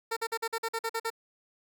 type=tone bursts; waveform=15% pulse; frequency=454 Hz; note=A#4; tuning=46 cents flat; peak=-23 dBFS; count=10; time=0.11-1.103 s; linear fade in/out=10 ms; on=57 ms; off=47 ms; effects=none